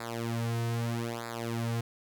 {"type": "tone with flanger", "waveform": "sawtooth", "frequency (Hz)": 116.54, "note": "A#2", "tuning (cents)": 0, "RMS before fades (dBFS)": -33, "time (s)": [0, 1.81], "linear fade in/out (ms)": 5, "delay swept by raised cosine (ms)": [0.33, 3.63], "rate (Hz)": 0.79, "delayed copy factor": -1, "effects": []}